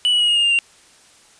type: tone with pitch steps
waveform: triangle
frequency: 2960 / 2928 / 2896 / 2864 / 2833 / 2802 / 2771 Hz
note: F#7 / F#7 / F#7 / F7 / F7 / F7 / F7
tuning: 0 / -19 / -38 / +43 / +24 / +5 / -14 cents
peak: -12 dBFS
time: 0.05-0.589 s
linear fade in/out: 0 ms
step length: 77 ms
effects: white hiss -50 dBFS RMS until 1.39 s + resampled to 22050 Hz